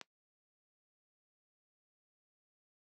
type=click; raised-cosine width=0.2 ms; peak=-26 dBFS; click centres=0.013 s; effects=noise-tail reverb RT60 0.1 s tail -19 dB re dry + high-pass 200 Hz 12 dB/octave